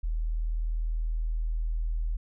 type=tone; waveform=sine; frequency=40.16 Hz; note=E1; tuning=44 cents flat; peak=-26 dBFS; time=0.03-2.17 s; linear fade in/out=10 ms; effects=none